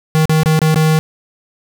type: tone with dropouts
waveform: square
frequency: 157.1 Hz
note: D#3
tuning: 17 cents sharp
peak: -10 dBFS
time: 0.15-0.99 s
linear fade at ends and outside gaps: 0 ms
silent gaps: 0.255-0.295 / 0.433-0.459 / 0.591-0.617 / 0.744-0.759 s
effects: none